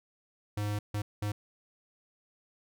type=tone bursts at uneven times; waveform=square; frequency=103.83 Hz; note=G#2; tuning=in tune; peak=-31 dBFS; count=3; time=0.57-0.79 / 0.94-1.02 / 1.22-1.32 s; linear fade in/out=5 ms; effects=none